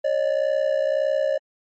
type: ring-modulated tone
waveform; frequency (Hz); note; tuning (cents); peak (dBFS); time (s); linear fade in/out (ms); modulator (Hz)
triangle; 580; D5; -22; -14; 0.04-1.38; 10; 30.9
effects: MP3 32 kbps